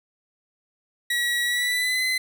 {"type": "tone with pitch glide", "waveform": "30% pulse", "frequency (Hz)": [1923, 2036], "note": ["B6", "C7"], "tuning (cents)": [-47, -48], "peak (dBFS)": -19, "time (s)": [1.1, 2.18], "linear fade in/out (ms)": 5, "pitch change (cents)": 99, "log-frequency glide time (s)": [1.44, 2.05], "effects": []}